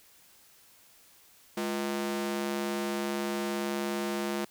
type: ring-modulated tone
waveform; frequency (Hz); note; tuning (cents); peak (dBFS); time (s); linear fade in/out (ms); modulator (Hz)
sawtooth; 280; C#4; +18; -23; 1.57-4.45; 5; 70.4
effects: white hiss -59 dBFS RMS until 4.5 s